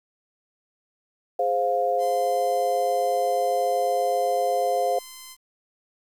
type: chord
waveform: sine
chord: F minor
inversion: first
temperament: equal with one note detuned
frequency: 415.3 / 523.3 / 702.5 Hz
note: Ab4 / C5 / F5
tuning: 0 / 0 / +10 cents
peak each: -29 / -24 / -23 dBFS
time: 1.39-4.99 s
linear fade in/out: 5 ms
type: tone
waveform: 5% pulse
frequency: 1033 Hz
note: C6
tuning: 22 cents flat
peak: -28 dBFS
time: 1.98-5.37 s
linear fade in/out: 50 ms
effects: 9-bit